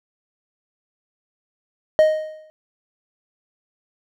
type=tone with exponential decay; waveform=triangle; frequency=622.3 Hz; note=D#5; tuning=in tune; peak=-6 dBFS; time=1.99-2.5 s; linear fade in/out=0 ms; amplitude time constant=110 ms; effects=none